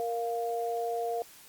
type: tone pair together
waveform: sine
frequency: 466.2 / 698.5 Hz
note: A#4 / F5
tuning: 0 / 0 cents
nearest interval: perfect fifth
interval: 700 cents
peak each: -32 / -32 dBFS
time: 0-1.22 s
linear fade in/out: 0 ms
effects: white hiss -53 dBFS RMS until 1.48 s + Opus 48 kbps